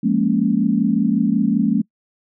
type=chord; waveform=sine; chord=Bb minor seventh; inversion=second; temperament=equal; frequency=174.61 / 207.7 / 233.1 / 277.2 Hz; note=F3 / Ab3 / Bb3 / Db4; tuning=0 / 0 / 0 / 0 cents; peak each=-23 / -18 / -19 / -21 dBFS; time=0.03-1.82 s; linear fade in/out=10 ms; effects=noise-tail reverb RT60 0.1 s tail -25 dB re dry